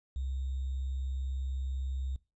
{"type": "tone with sample-and-hold", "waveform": "sine", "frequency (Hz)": 66, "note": "C2", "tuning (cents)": 16, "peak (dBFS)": -32, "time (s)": [0.16, 2.16], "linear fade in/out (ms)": 0, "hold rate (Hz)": 3675, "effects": ["noise-tail reverb RT60 0.3 s tail -22 dB re dry", "resampled to 22050 Hz"]}